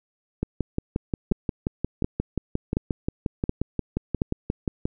two click trains, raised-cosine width 3 ms, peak -11 / -9 dBFS, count 26 / 5, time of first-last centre 0.43-4.855 / 1.32-4.219 s, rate 5.65 / 1.38 Hz, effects none

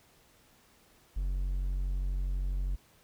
triangle tone, 46.17 Hz, F#1, 3 cents flat, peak -27 dBFS, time 1.16-2.76 s, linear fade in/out 10 ms, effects pink hiss -63 dBFS RMS until 3.03 s

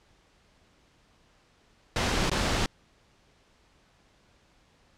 pink noise with dropouts, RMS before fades -26 dBFS, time 1.96-2.66 s, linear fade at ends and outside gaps 1 ms, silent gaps 2.297-2.315 s, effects pink hiss -63 dBFS RMS until 4.97 s + low-pass 6000 Hz 12 dB/octave

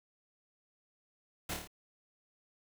pink noise with echo, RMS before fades -38 dBFS, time 1.49-1.54 s, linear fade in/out 5 ms, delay 27 ms, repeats 5, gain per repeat -3 dB, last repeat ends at 1.675 s, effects none

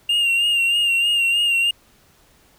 triangle tone with vibrato, 2794 Hz, F7, in tune, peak -14 dBFS, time 0.09-1.71 s, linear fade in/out 5 ms, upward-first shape sine, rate 3.2 Hz, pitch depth 40 cents each way, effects pink hiss -55 dBFS RMS until 2.58 s

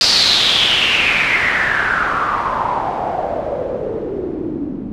white noise with low-pass filter sweep, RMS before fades -17 dBFS, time 0.01-4.92 s, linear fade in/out 0 ms, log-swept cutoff 4800 to 250 Hz, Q 5.9, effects none

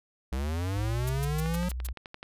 square linear sweep, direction up, 62.1 to 181.6 Hz, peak -29 dBFS, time 0.32-1.69 s, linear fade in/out 5 ms
sine tone with vibrato, 61.7 Hz, B1, 1 cent flat, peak -31 dBFS, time 0.76-1.93 s, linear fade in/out 10 ms, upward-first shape sine, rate 13 Hz, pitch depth 49 cents each way
blue noise bursts, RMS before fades -36 dBFS, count 6, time 1.07-1.87 s, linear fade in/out 5 ms, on 25 ms, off 130 ms
click train, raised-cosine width 0.3 ms, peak -25 dBFS, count 10, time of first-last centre 1.46-2.229 s, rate 11.7 Hz
effects resampled to 32000 Hz

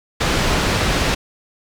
pink low-pass noise, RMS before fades -18 dBFS, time 0.2-1.15 s, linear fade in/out 10 ms, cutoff 5600 Hz, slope 12 dB/octave, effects none

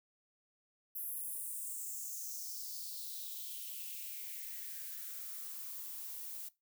violet noise with high-pass filter sweep, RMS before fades -44 dBFS, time 0.95-6.49 s, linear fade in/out 10 ms, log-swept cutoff 12000 to 700 Hz, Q 3.8, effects noise-tail reverb RT60 0.2 s tail -18 dB re dry

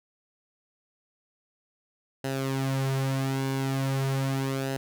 sawtooth tone with flanger, 134.6 Hz, C3, 49 cents sharp, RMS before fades -28 dBFS, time 2.24-4.77 s, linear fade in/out 5 ms, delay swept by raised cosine 0.87 to 5.87 ms, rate 0.4 Hz, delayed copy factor -0.65, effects none

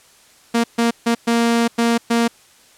sawtooth tone bursts at uneven times, 233.2 Hz, A#3, 1 cent sharp, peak -10 dBFS, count 6, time 0.54-0.64 / 0.78-0.91 / 1.06-1.15 / 1.27-1.68 / 1.78-1.98 / 2.1-2.28 s, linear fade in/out 10 ms, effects white hiss -50 dBFS RMS until 2.77 s + low-pass 10000 Hz 12 dB/octave

